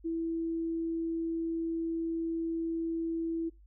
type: tone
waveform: sine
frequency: 329.8 Hz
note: E4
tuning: 1 cent sharp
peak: -30 dBFS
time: 0.04-3.5 s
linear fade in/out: 20 ms
effects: noise-tail reverb RT60 0.2 s tail -22 dB re dry + added 50 Hz sine -54 dBFS peak until 3.66 s